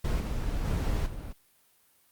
brown noise with level steps, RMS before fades -27 / -31 / -28 / -38 dBFS, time 0.04-1.33 s, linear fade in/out 10 ms, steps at 0.2 / 0.65 / 1.06 s, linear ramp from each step 5 ms, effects white hiss -65 dBFS RMS until 2.11 s + Opus 48 kbps

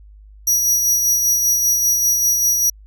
sawtooth tone with tremolo, 5790 Hz, F#8, 38 cents flat, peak -10 dBFS, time 0.47-2.7 s, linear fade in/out 5 ms, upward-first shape sine, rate 5.1 Hz, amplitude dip 35%, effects added 51 Hz sine -40 dBFS peak until 2.86 s

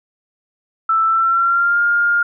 sine tone with pitch glide, 1324 to 1410.9 Hz, E6 to F6, +7 to +17 cents, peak -12 dBFS, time 0.89-2.23 s, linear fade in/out 5 ms, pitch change +110 cents, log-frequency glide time 1.06-1.81 s, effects none

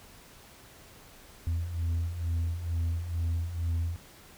sine beating tone pair, 82.3 / 84.5 Hz, E2 / E2, -2 / +43 cents, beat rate 2.2 Hz, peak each -32 / -27 dBFS, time 1.47-3.96 s, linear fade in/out 0 ms, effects tanh soft clip ceiling -25 dBFS + pink hiss -53 dBFS RMS until 4.37 s

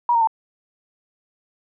sine tone with pitch steps, 958 / 924.3 / 891.8 Hz, A#5 / A#5 / A5, +47 / -15 / +23 cents, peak -14 dBFS, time 0.09-0.273 s, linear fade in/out 2 ms, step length 61 ms, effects none

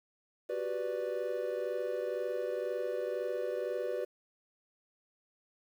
triangle chord, G major seventh, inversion third, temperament equal, 370 / 392 / 493.9 / 587.3 Hz, F#4 / G4 / B4 / D5, 0 / 0 / 0 / 0 cents, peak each -38 / -39 / -34 / -36 dBFS, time 0.49-4.05 s, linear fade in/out 10 ms, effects 10-bit

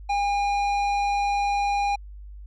triangle tone with tanh clipping, 809 Hz, G#5, 46 cents flat, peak -23 dBFS, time 0.09-1.96 s, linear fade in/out 10 ms, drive 16 dB, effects added 50 Hz sine -38 dBFS peak until 2.46 s

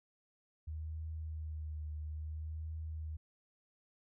sine tone with vibrato, 77.78 Hz, D#2, in tune, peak -39 dBFS, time 0.67-3.17 s, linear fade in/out 10 ms, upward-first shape triangle, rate 0.6 Hz, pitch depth 38 cents each way, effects none

